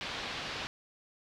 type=low-pass noise; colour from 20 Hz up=white; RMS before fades=-39 dBFS; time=0.01-0.67 s; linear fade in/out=0 ms; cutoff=4200 Hz; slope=24 dB/octave; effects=none